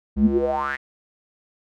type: tone with band-pass filter sweep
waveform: square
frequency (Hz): 69.3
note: C#2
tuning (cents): 0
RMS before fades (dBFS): -21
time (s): 0.16-0.77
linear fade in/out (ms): 20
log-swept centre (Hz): 150 to 2000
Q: 8.8
effects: none